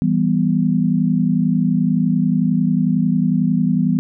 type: chord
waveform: sine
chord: E minor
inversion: none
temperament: equal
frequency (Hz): 164.81 / 196 / 246.9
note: E3 / G3 / B3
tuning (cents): 0 / 0 / 0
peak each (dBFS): -18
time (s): 0.02-3.99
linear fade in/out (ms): 0
effects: none